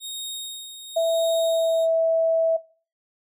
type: tone with tremolo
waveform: sawtooth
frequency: 3727 Hz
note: A#7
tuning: 1 cent flat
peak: -26 dBFS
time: 0-1.88 s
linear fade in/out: 50 ms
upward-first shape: sine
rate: 0.95 Hz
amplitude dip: 60%
type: tone with pitch glide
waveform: sine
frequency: 659.3 to 653.6 Hz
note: E5 to E5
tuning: 0 to -15 cents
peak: -17 dBFS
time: 0.96-2.57 s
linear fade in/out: 10 ms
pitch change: -15 cents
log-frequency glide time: 1.29-1.85 s
effects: noise-tail reverb RT60 0.4 s tail -20 dB re dry